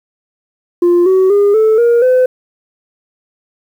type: tone with pitch steps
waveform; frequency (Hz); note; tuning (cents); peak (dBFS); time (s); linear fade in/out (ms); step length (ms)
sine; 349.5 / 376.8 / 406.1 / 437.8 / 471.9 / 508.8; F4 / F#4 / G#4 / A4 / A#4 / C5; +1 / +32 / -39 / -9 / +21 / -48; -4; 0.82-2.26; 5; 240
effects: tanh soft clip ceiling -5 dBFS + 7-bit